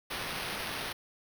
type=noise with sample-and-hold; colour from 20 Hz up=white; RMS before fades=-37 dBFS; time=0.1-0.93 s; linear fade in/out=10 ms; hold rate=7350 Hz; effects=none